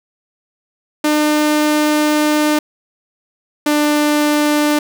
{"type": "tone pair in turn", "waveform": "sawtooth", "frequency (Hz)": [301.4, 297.3], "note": ["D4", "D4"], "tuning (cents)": [45, 21], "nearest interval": "unison", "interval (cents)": 24, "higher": "first", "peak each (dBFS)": -8, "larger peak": "neither", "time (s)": [[1.04, 2.59], [3.66, 4.79]], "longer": "first", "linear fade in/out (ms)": 5, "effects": []}